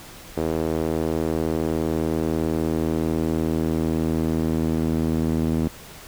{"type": "tone with band-pass filter sweep", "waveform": "sawtooth", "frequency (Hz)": 80.1, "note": "E2", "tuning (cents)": -49, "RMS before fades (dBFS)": -23, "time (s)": [0.37, 5.68], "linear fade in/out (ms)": 0, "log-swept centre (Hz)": [420, 250], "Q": 1.6, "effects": ["pink hiss -42 dBFS RMS until 6.07 s"]}